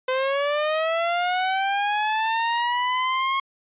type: linear sweep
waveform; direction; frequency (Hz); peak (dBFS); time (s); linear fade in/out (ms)
sawtooth; up; 510 to 1088; -17; 0.08-3.4; 5
effects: resampled to 8000 Hz